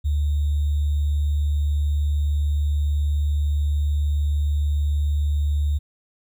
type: tone with sample-and-hold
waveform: sine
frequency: 73.42 Hz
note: D2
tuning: in tune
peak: -18 dBFS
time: 0.04-5.79 s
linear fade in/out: 20 ms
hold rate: 3675 Hz
effects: none